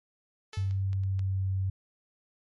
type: tone with exponential decay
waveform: 5% pulse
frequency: 435.8 Hz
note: A4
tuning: 17 cents flat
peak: -29 dBFS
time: 0.53-0.84 s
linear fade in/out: 2 ms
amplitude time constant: 67 ms
type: tone with pitch glide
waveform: sine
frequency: 96.7 to 95.37 Hz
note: G2 to G2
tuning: -23 to -47 cents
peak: -26 dBFS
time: 0.57-1.7 s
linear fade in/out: 5 ms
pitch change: -24 cents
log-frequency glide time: 0.82-1.48 s
type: clicks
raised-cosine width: 0.2 ms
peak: -35 / -32 / -40 / -31 dBFS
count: 4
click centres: 0.71 / 0.931 / 1.036 / 1.193 s
effects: MP3 48 kbps